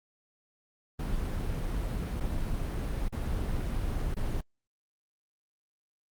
brown noise with dropouts, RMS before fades -31 dBFS, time 0.99-4.41 s, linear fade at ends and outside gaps 5 ms, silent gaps 2.2-2.206 / 3.084-3.124 / 4.143-4.167 s, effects Opus 32 kbps

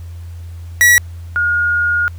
45% pulse / sine tone pair in turn, 1932 / 1430.4 Hz, B6 / F6, -39 / +41 cents, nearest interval perfect fourth, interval 520 cents, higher first, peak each -6 / -12 dBFS, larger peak first, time 0.81-0.98 / 1.36-2.08 s, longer second, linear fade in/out 0 ms, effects added 85 Hz sine -27 dBFS peak until 2.18 s + pink hiss -49 dBFS RMS until 2.18 s

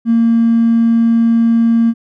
triangle tone with hard clipping, 230.1 Hz, A#3, 22 cents flat, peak -8 dBFS, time 0.05-1.94 s, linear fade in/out 50 ms, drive 3 dB, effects none

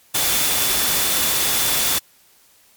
sine tone in noise, 3495 Hz, A7, 12 cents flat, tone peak -28 dBFS, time 0.14-1.99 s, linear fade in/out 10 ms, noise white, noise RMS -19 dBFS, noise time 0.14-1.99 s, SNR -12 dB, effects white hiss -54 dBFS RMS until 2.76 s + MP3 96 kbps

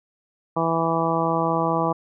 harmonic tone, 164.81 Hz, E3, in tune, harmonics 1 / 2 / 3 / 4 / 5 / 6 / 7, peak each -27 / -27 / -27 / -27 / -27 / -27 / -27 dBFS, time 0.56-1.93 s, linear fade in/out 10 ms, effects none

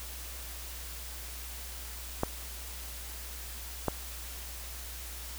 clicks, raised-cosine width 1 ms, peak -13 dBFS, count 2, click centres 2.234 / 3.883 s, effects added 60 Hz sine -43 dBFS peak until 5.38 s + white hiss -44 dBFS RMS until 5.38 s

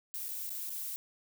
violet noise with dropouts, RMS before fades -39 dBFS, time 0.14-0.96 s, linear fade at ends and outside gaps 0 ms, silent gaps 0.283-0.288 / 0.494-0.504 / 0.696-0.703 s, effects none

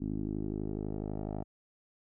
10% pulse tone with low-pass filter sweep, 52 Hz, G#1, 3 cents sharp, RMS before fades -36 dBFS, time 0-1.44 s, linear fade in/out 20 ms, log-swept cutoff 270 to 640 Hz, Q 2.7, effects none

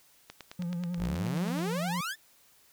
click train, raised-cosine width 0.2 ms, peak -25 dBFS, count 13, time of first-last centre 0.3-1.589 s, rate 9.31 Hz
triangle tone with vibrato, 174.9 Hz, F3, 3 cents sharp, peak -29 dBFS, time 0.59-2.01 s, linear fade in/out 5 ms, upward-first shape sine, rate 9.7 Hz, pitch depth 52 cents each way
sawtooth exponential sweep, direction up, 46.14 to 1838 Hz, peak -29 dBFS, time 0.97-2.16 s, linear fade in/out 50 ms
effects white hiss -62 dBFS RMS until 2.72 s

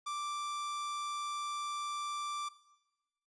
45% pulse tone, 1174.7 Hz, D6, in tune, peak -36 dBFS, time 0.06-2.49 s, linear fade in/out 10 ms, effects noise-tail reverb RT60 1.0 s tail -17 dB re dry + resampled to 22050 Hz

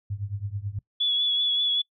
sine tone with tremolo, 101.1 Hz, G#2, 46 cents flat, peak -25 dBFS, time 0.1-0.79 s, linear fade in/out 5 ms, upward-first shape triangle, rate 9.2 Hz, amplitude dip 95%
sine tone with vibrato, 3401 Hz, G#7, 40 cents sharp, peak -21 dBFS, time 1-1.82 s, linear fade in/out 10 ms, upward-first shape sine, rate 5.2 Hz, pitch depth 25 cents each way
effects noise-tail reverb RT60 0.1 s tail -23 dB re dry

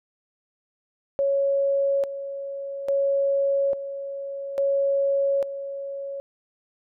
sine tone with tremolo, 554.4 Hz, C#5, in tune, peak -19 dBFS, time 1.19-6.2 s, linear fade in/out 0 ms, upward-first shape square, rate 0.59 Hz, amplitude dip 70%, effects none

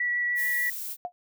sine tone with vibrato, 1944 Hz, B6, 28 cents flat, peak -24 dBFS, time 0-0.7 s, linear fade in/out 5 ms, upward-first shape sine, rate 6.8 Hz, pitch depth 8 cents each way
violet noise, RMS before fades -35 dBFS, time 0.35-0.97 s, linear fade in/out 50 ms
sine tone with exponential decay, 713 Hz, F5, 36 cents sharp, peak -25 dBFS, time 1.05-1.12 s, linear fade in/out 0 ms, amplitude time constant 15 ms
effects none

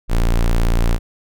square tone, 28.89 Hz, A#0, 15 cents flat, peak -13 dBFS, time 0.08-0.99 s, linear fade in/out 50 ms, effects none

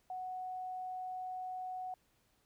sine tone, 740 Hz, F#5, in tune, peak -39 dBFS, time 0.1-1.94 s, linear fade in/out 2 ms, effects pink hiss -74 dBFS RMS until 2.45 s

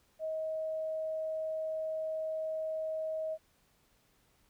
sine tone, 633 Hz, D#5, 30 cents sharp, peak -33 dBFS, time 0.19-3.38 s, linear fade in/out 50 ms, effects pink hiss -70 dBFS RMS until 4.49 s

